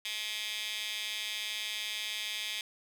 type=tone with high-pass filter; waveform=15% pulse; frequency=213.1 Hz; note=G#3; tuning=45 cents sharp; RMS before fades=-37 dBFS; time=0.05-2.61 s; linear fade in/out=2 ms; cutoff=2900 Hz; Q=3.7; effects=none